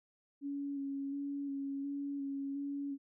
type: tone with vibrato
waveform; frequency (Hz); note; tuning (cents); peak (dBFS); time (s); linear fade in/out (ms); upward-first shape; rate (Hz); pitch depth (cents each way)
sine; 279.3; C#4; +13; -36; 0.41-2.98; 50; square; 1.4; 17
effects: none